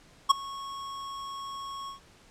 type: tone with ADSR envelope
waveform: square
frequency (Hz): 1100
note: C#6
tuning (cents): -14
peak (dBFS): -14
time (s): 0.29-2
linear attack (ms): 18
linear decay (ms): 12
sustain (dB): -23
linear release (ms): 120
effects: pink hiss -57 dBFS RMS until 2.3 s + low-pass 8000 Hz 12 dB/octave